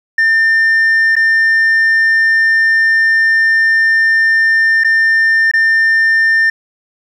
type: tone with dropouts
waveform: sine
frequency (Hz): 1800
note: A6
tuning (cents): +39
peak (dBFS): -5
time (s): 0.18-6.5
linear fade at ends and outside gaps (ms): 5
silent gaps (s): 1.155-1.164 / 4.837-4.845 / 5.514-5.536
effects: tanh soft clip ceiling -7 dBFS + 7-bit